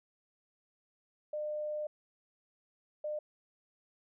sine tone bursts at uneven times, 603 Hz, D5, 46 cents sharp, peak -34 dBFS, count 2, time 1.33-1.87 / 3.04-3.19 s, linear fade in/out 5 ms, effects none

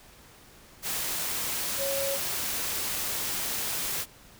sine tone in noise, 551 Hz, C#5, 11 cents flat, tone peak -29 dBFS, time 1.77-2.19 s, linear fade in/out 50 ms, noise white, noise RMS -31 dBFS, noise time 0.82-4.06 s, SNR -1 dB, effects pink hiss -53 dBFS RMS until 4.39 s

